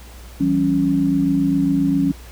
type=chord; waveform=sine; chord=C# diminished; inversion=first; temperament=equal with one note detuned; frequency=164.81 / 192.3 / 277.2 Hz; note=E3 / G3 / C#4; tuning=0 / -33 / 0 cents; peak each=-22 / -22 / -16 dBFS; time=0.4-2.12 s; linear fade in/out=10 ms; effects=added 60 Hz sine -37 dBFS peak until 2.31 s + pink hiss -44 dBFS RMS until 2.31 s